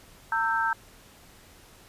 sine chord, E diminished, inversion second, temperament equal with one note detuned, 910 / 1318.5 / 1568 Hz, Bb5 / E6 / G6, -42 / 0 / 0 cents, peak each -27 / -29 / -27 dBFS, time 0.32-0.73 s, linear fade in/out 2 ms, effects pink hiss -53 dBFS RMS until 1.88 s + resampled to 32000 Hz

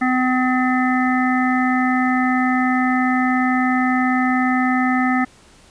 harmonic tone, 254.7 Hz, C4, 46 cents flat, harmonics 1 / 3 / 5 / 7 / 8, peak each -17 / -22 / -24 / -25 / -26 dBFS, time 0.01-5.25 s, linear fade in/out 10 ms, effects pink hiss -49 dBFS RMS until 5.7 s + resampled to 22050 Hz

